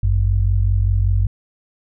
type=tone pair together; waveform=sine; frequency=50.85 / 96 Hz; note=G#1 / G2; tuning=-36 / -36 cents; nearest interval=major seventh; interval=1100 cents; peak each=-16 dBFS; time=0.03-1.27 s; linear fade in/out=5 ms; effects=none